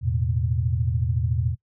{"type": "chord", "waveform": "sine", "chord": "E suspended fourth", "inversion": "none", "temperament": "just", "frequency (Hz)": [82.41, 109.88, 123.61], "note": ["E2", "A2", "B2"], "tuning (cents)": [0, -2, 2], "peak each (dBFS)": -25, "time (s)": [0.01, 1.56], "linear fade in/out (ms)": 50, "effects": ["noise-tail reverb RT60 0.1 s tail -22 dB re dry"]}